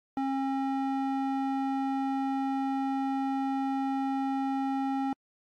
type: tone with band-pass filter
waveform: square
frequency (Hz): 270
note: C#4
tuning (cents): -45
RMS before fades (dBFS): -30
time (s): 0.17-5.13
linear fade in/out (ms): 2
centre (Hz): 560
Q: 3
effects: AAC 64 kbps

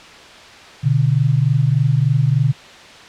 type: tone pair together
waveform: sine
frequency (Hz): 123.47 / 146.83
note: B2 / D3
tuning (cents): 0 / 0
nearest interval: minor third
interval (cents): 300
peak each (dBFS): -15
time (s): 0.83-2.53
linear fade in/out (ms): 20
effects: white hiss -39 dBFS RMS until 3.08 s + low-pass 4000 Hz 12 dB/octave

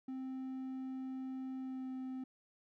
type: tone with pitch glide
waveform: triangle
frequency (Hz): 261.7 to 259.6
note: C4 to C4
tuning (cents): 0 to -13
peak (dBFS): -38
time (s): 0.08-2.24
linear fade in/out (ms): 5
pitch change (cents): -13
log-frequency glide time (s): 1.59-1.89
effects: none

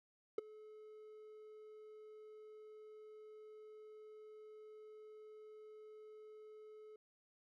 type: tone with ADSR envelope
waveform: triangle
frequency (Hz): 429.6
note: A4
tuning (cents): -41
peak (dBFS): -29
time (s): 0.38-6.96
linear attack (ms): 4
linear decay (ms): 12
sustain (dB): -23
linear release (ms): 3
effects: none

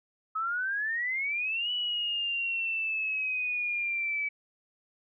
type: exponential two-way sweep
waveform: sine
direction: up then down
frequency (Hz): 1274 to 2960 to 2287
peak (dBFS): -28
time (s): 0.35-4.29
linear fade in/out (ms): 10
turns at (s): 1.71
effects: none

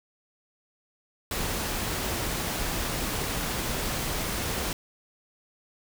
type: noise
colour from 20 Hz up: pink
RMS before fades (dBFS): -30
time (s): 1.31-4.73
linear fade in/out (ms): 2
effects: none

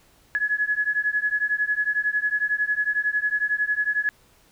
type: beating tone pair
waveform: sine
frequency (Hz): 1688 / 1699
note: G#6 / G#6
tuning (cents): +28 / +39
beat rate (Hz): 11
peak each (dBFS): -24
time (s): 0.35-4.09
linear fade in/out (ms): 0
effects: pink hiss -58 dBFS RMS until 4.51 s

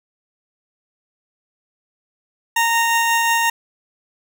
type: tone with tremolo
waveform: 20% pulse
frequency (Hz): 925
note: A#5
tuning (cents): -14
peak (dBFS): -9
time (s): 2.56-3.5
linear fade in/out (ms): 5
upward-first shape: triangle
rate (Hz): 5.6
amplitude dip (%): 25
effects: none

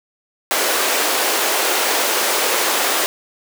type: high-pass noise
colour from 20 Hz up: pink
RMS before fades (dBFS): -18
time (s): 0.51-3.06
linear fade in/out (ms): 0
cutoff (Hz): 380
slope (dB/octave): 24
effects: none

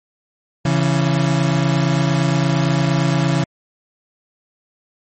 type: tone pair together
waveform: 35% pulse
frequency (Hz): 138.59 / 167.28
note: C#3 / E3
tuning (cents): 0 / +26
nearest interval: minor third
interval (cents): 326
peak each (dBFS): -15 / -16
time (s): 0.65-3.44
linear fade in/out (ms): 5
effects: MP3 32 kbps

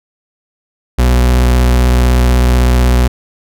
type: tone with vibrato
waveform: 40% pulse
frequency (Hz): 61.74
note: B1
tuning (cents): 0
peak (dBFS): -6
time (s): 0.98-3.08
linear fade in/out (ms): 10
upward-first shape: sine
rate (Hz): 16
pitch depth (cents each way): 27
effects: none

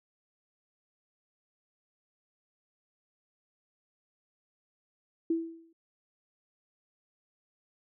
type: tone with exponential decay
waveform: sine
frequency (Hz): 329.6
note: E4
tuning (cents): 0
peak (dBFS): -23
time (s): 5.3-5.73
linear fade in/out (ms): 5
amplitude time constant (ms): 92
effects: none

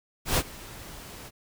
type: noise with ADSR envelope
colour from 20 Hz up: pink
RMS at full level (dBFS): -22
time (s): 0.25-1.31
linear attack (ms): 120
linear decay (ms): 54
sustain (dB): -21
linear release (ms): 40
effects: none

